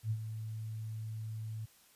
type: tone with ADSR envelope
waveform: sine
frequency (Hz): 110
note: A2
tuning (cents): 0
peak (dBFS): -29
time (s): 0.03-1.66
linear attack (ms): 77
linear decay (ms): 62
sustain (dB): -9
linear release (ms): 14
effects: white hiss -64 dBFS RMS until 1.95 s + resampled to 32000 Hz